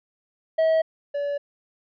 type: tone pair in turn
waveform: triangle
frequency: 643 / 572.8 Hz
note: E5 / D5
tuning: -43 / -43 cents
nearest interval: major second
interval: 200 cents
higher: first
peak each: -15 / -22 dBFS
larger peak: first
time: 0.58-0.82 / 1.14-1.38 s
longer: neither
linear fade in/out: 10 ms
effects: resampled to 11025 Hz